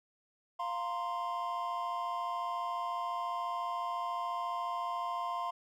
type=chord; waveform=triangle; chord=F suspended fourth; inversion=none; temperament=equal; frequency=698.5 / 932.3 / 1046.5 Hz; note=F5 / Bb5 / C6; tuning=0 / 0 / 0 cents; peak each=-37 / -39 / -34 dBFS; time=0.59-5.51 s; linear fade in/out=10 ms; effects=none